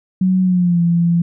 sine tone with pitch glide, 186 to 170.56 Hz, F#3 to F3, +9 to -41 cents, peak -11 dBFS, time 0.21-1.22 s, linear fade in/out 5 ms, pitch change -150 cents, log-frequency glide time 0.42-0.81 s, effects none

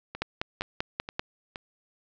two click trains, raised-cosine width 0.3 ms, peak -20 / -12 dBFS, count 4 / 6, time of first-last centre 0.15-1.558 / 0.22-1.195 s, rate 2.13 / 5.13 Hz, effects resampled to 16000 Hz + 7-bit

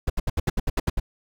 brown noise bursts, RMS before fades -22 dBFS, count 10, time 0.07-0.999 s, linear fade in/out 5 ms, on 29 ms, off 71 ms, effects none

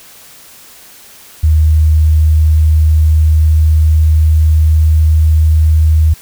sine tone with pitch glide, 77.78 to 78.41 Hz, D#2 to D#2, 0 to +14 cents, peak -5 dBFS, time 1.43-6.14 s, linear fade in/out 10 ms, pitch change +14 cents, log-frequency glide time 2.26-5.59 s, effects white hiss -38 dBFS RMS until 6.21 s

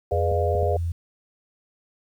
sine chord, G# diminished seventh, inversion none, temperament equal with one note detuned, 415.3 / 493.9 / 601.1 / 698.5 Hz, G#4 / B4 / D5 / F5, 0 / 0 / +40 / 0 cents, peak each -27 dBFS, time 0.11-0.77 s, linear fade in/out 5 ms
sine tone, 85 Hz, F2, 46 cents flat, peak -23 dBFS, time 0.12-0.92 s, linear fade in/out 5 ms
clicks, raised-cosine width 5 ms, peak -23 / -22 / -23 dBFS, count 3, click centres 0.317 / 0.552 / 0.63 s
effects 9-bit

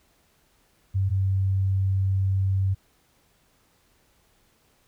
sine tone pair in turn, 96.5 / 96.16 Hz, G2 / G2, -27 / -33 cents, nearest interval unison, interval 6 cents, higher first, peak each -20 dBFS, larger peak neither, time 0.94-1.1 / 1.1-2.75 s, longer second, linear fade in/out 20 ms, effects pink hiss -64 dBFS RMS until 4.87 s

